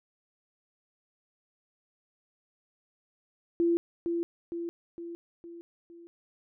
sine tone with echo, 340 Hz, F4, 46 cents flat, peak -22 dBFS, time 3.6-3.77 s, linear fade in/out 0 ms, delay 460 ms, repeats 5, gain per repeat -5 dB, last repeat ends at 6.07 s, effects none

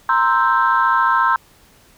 sine chord, C dominant seventh, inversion third, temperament equal, 932.3 / 1046.5 / 1318.5 / 1568 Hz, Bb5 / C6 / E6 / G6, 0 / 0 / 0 / 0 cents, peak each -18 / -16 / -18 / -19 dBFS, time 0.09-1.36 s, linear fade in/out 2 ms, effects tanh soft clip ceiling -4 dBFS + pink hiss -51 dBFS RMS until 1.97 s

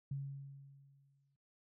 sine tone with exponential decay, 138.59 Hz, C#3, in tune, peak -36 dBFS, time 0.11-1.36 s, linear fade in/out 5 ms, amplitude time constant 270 ms, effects noise-tail reverb RT60 0.1 s tail -17 dB re dry

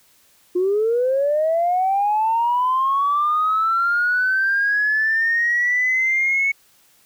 sine linear sweep, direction up, 350.7 to 2217 Hz, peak -15 dBFS, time 0.55-6.52 s, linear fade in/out 10 ms, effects tanh soft clip ceiling -11 dBFS + white hiss -56 dBFS RMS until 7.05 s

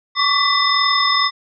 sine tone cluster, 1110 / 1152 / 1997 / 3609 / 5180 Hz, C#6 / D6 / B6 / A7 / E8, +2 / -34 / +19 / +43 / -31 cents, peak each -20 dBFS, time 0.15-1.31 s, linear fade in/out 50 ms, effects none

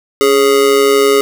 square tone with amplitude modulation, 415.3 Hz, G#4, in tune, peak -5 dBFS, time 0.21-1.21 s, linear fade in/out 0 ms, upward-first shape sine, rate 132 Hz, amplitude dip 70%, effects none

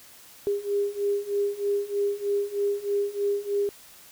sine beating tone pair, 403.2 / 406.4 Hz, G4 / G#4, +49 / -38 cents, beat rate 3.2 Hz, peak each -28 / -26 dBFS, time 0.47-3.69 s, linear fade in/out 0 ms, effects white hiss -50 dBFS RMS until 4.11 s

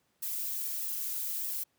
violet noise with flanger, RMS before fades -35 dBFS, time 0.22-1.64 s, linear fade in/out 10 ms, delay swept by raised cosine 1.3 to 4.1 ms, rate 1.6 Hz, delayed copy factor -0.65, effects pink hiss -74 dBFS RMS until 1.78 s + high-pass 100 Hz 12 dB/octave

